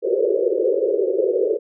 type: band-pass noise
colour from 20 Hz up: pink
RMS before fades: -19 dBFS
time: 0.02-1.59 s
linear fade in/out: 50 ms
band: 360 to 550 Hz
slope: 96 dB/octave
effects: none